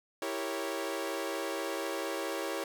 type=chord; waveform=sawtooth; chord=E diminished seventh; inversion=none; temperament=equal with one note detuned; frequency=329.6 / 394 / 466.2 / 554.4 Hz; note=E4 / G4 / Bb4 / Db5; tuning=0 / +9 / 0 / 0 cents; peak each=-35 / -35 / -37 / -34 dBFS; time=0.22-2.64 s; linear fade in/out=2 ms; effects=none